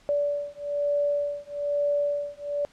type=beating tone pair; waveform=sine; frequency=578 / 579.1 Hz; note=D5 / D5; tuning=-28 / -24 cents; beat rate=1.1 Hz; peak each=-27 dBFS; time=0.09-2.65 s; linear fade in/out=0 ms; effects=pink hiss -58 dBFS RMS until 2.72 s + low-pass 7000 Hz 12 dB/octave